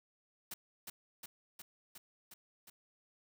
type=noise with echo; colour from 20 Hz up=white; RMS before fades=-44 dBFS; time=0.51-0.54 s; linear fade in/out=5 ms; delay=360 ms; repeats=6; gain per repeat=-2 dB; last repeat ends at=2.7 s; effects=none